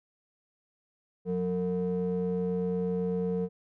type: ring-modulated tone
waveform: triangle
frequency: 137 Hz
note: C#3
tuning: 20 cents flat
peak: -22 dBFS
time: 1.25-3.49 s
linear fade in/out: 50 ms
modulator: 318 Hz
effects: none